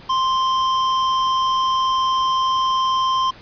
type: tone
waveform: square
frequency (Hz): 1046.5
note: C6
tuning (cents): 0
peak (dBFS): -17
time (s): 0.09-3.31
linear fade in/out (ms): 10
effects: pink hiss -43 dBFS RMS until 3.41 s + resampled to 11025 Hz